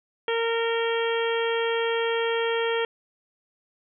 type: harmonic tone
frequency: 460 Hz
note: A#4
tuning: 23 cents flat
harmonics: 1 / 2 / 3 / 4 / 5 / 6 / 7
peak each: -24 / -32 / -34 / -33 / -36 / -37 / -34 dBFS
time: 0.28-2.85 s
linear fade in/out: 2 ms
effects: none